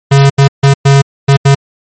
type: tone bursts at uneven times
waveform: square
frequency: 138.59 Hz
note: C#3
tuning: in tune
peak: -3 dBFS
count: 6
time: 0.11-0.3 / 0.38-0.48 / 0.63-0.74 / 0.85-1.02 / 1.28-1.37 / 1.45-1.55 s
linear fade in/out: 10 ms
effects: MP3 32 kbps